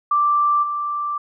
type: tone with level steps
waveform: sine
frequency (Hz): 1174.7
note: D6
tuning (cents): 0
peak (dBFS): -14 / -21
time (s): 0.11-1.18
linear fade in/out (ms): 5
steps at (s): 0.62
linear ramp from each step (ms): 20
effects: none